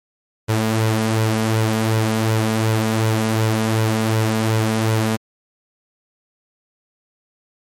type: tone with flanger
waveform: sawtooth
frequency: 110.5 Hz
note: A2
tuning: 8 cents sharp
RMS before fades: -18 dBFS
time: 0.48-5.17 s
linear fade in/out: 20 ms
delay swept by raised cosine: 2 to 4.3 ms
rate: 2.7 Hz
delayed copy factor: +0.5
effects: MP3 64 kbps